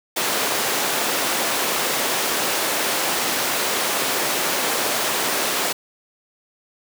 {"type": "high-pass noise", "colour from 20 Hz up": "pink", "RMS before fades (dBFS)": -22, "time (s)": [0.16, 5.73], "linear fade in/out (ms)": 10, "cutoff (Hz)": 390, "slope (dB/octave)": 12, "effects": []}